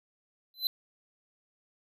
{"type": "tone with exponential growth", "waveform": "square", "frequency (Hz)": 4039, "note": "B7", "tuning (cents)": 38, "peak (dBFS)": -22, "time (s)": [0.54, 0.67], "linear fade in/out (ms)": 1, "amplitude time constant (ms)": 27, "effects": []}